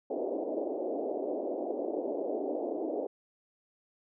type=band-pass noise; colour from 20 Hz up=pink; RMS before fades=-34 dBFS; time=0.1-3.07 s; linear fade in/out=5 ms; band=280 to 690 Hz; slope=48 dB/octave; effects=none